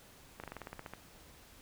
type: slowing click train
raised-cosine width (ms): 0.5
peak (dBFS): -28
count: 11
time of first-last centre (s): 0.4-0.936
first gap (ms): 37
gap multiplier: 1.08
effects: pink hiss -58 dBFS RMS until 1.61 s